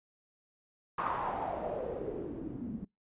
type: noise with low-pass filter sweep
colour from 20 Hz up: white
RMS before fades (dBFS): -37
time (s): 0.98-2.85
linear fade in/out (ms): 5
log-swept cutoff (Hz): 1200 to 210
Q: 4.6
effects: noise-tail reverb RT60 0.2 s tail -26 dB re dry + resampled to 8000 Hz